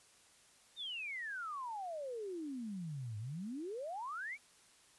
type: exponential two-way sweep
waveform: sine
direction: down then up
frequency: 3731 to 102 to 2386 Hz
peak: -40 dBFS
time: 0.76-4.38 s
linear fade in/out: 50 ms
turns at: 3.18 s
effects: white hiss -65 dBFS RMS until 4.98 s + resampled to 24000 Hz